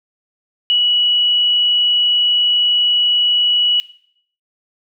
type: tone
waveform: sine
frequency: 2933 Hz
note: F#7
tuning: 16 cents flat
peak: -11 dBFS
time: 0.7-3.8 s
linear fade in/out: 0 ms
effects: noise-tail reverb RT60 0.6 s tail -17 dB re dry